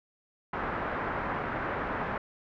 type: low-pass noise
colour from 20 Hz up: white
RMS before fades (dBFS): -33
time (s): 0.53-2.18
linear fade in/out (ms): 5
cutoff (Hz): 1600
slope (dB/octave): 24
effects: none